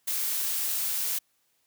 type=noise; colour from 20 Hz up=blue; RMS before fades=-29 dBFS; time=0.07-1.19 s; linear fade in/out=10 ms; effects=white hiss -71 dBFS RMS until 1.66 s + high-pass 60 Hz 12 dB/octave